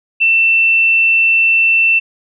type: tone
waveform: sine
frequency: 2680 Hz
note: E7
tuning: 28 cents sharp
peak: -8 dBFS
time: 0.2-2 s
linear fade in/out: 20 ms
effects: none